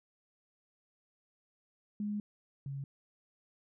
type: tone pair in turn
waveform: sine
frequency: 207.7 / 138.14 Hz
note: G#3 / C#3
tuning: 0 / -6 cents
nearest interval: perfect fifth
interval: 706 cents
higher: first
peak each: -33 / -37 dBFS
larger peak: first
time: 2-2.2 / 2.66-2.84 s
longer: first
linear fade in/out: 2 ms
effects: none